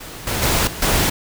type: noise with level steps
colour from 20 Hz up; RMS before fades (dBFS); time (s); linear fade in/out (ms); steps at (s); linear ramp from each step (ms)
pink; -34 / -22 / -17 / -30 / -17; 0-1.1; 10; 0.27 / 0.42 / 0.67 / 0.82; 2
effects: none